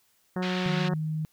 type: harmonic tone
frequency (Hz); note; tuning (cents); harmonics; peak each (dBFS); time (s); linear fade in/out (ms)
182.8; F#3; -21; 1 / 2 / 3 / 4 / 5 / 6 / 7 / 8 / 9 / 10; -28 / -34 / -38 / -40 / -42 / -44 / -45 / -46 / -47 / -48; 0.36-0.94; 2
type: band-pass noise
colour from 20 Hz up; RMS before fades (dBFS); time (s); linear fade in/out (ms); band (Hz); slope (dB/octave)
white; -36; 0.42-0.89; 10; 1300 to 3700; 24
type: tone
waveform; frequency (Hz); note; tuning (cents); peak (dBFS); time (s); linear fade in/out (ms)
sine; 156.1; D#3; +6; -27; 0.66-1.25; 0
effects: white hiss -67 dBFS RMS until 1.32 s